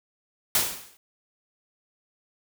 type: noise with exponential decay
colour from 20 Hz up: white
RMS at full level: -19 dBFS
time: 0.55-0.97 s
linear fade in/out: 2 ms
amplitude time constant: 90 ms
effects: none